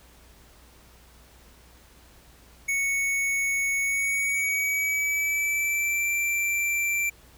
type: tone with pitch glide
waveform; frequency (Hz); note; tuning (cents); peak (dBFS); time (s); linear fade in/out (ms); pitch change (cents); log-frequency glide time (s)
square; 2217 to 2349; C#7 to D7; 0 to 0; -24; 2.68-7.1; 10; +100; 3.8-6.1
effects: added 60 Hz sine -55 dBFS peak until 7.37 s + pink hiss -55 dBFS RMS until 7.37 s